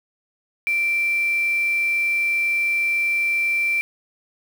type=tone with quantisation; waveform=sine; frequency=2349 Hz; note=D7; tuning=in tune; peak=-18 dBFS; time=0.67-3.81 s; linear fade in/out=0 ms; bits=6; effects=none